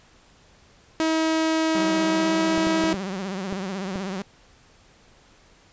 sawtooth tone with pitch glide, 320 to 322.4 Hz, D#4 to E4, +49 to -38 cents, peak -16 dBFS, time 1-2.93 s, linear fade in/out 0 ms, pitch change +13 cents, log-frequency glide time 2.03-2.37 s
sawtooth tone with vibrato, 191.4 Hz, G3, 41 cents flat, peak -24 dBFS, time 1.75-4.22 s, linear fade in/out 0 ms, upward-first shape triangle, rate 16 Hz, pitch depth 120 cents each way
clicks, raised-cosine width 2 ms, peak -18 dBFS, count 6, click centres 2.578 / 2.67 / 2.839 / 2.942 / 3.526 / 3.958 s
effects pink hiss -55 dBFS RMS until 5.72 s + resampled to 16000 Hz

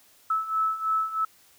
sine beating tone pair, 1303 / 1306.1 Hz, E6 / E6, -20 / -16 cents, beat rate 3.1 Hz, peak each -29 / -25 dBFS, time 0.3-1.25 s, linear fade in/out 5 ms, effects white hiss -58 dBFS RMS until 1.58 s

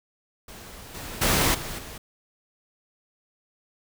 pink noise with level steps, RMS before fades -43 / -37 / -21 / -34 / -40 dBFS, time 0.48-1.98 s, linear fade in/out 5 ms, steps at 0.94 / 1.21 / 1.54 / 1.78 s, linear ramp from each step 10 ms, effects none

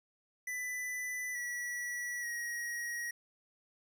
square tone with pitch steps, 1992 / 1941 / 1895 Hz, B6 / B6 / A#6, +14 / -31 / +28 cents, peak -37 dBFS, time 0.47-3.11 s, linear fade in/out 5 ms, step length 880 ms, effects none

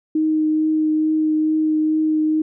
sine tone with vibrato, 311.1 Hz, D#4, in tune, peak -15 dBFS, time 0.15-2.42 s, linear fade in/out 5 ms, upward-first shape triangle, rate 2.3 Hz, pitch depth 12 cents each way, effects none

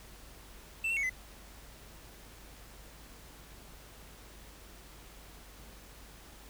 triangle tone with pitch steps, 2668 / 2717 / 2212 / 2024 Hz, E7 / F7 / C#7 / B6, +20 / -48 / -4 / +42 cents, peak -28 dBFS, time 0.84-1.096 s, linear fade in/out 5 ms, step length 64 ms, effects added 50 Hz sine -54 dBFS peak until 6.49 s + pink hiss -54 dBFS RMS until 6.49 s

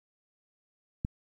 click, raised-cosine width 5 ms, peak -18 dBFS, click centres 1.049 s, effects 10-bit

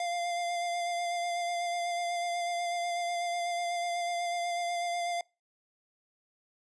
square tone with vibrato, 696 Hz, F5, 6 cents flat, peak -31 dBFS, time 0-5.21 s, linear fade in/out 2 ms, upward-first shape sine, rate 8.1 Hz, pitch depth 18 cents each way, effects noise-tail reverb RT60 0.3 s tail -26 dB re dry + resampled to 22050 Hz

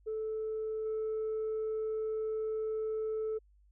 sine tone with level steps, 437 Hz, A4, 12 cents flat, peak -32 / -30 dBFS, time 0.06-3.39 s, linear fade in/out 20 ms, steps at 0.85 s, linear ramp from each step 10 ms, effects tanh soft clip ceiling -30 dBFS + added 50 Hz sine -61 dBFS peak until 3.71 s

